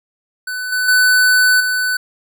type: tone with level steps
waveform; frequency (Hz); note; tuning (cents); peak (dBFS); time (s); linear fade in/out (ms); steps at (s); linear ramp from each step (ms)
square; 1500; F#6; +23; -22 / -16 / -10 / -16; 0.47-1.97; 5; 0.72 / 0.88 / 1.6; 5
effects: none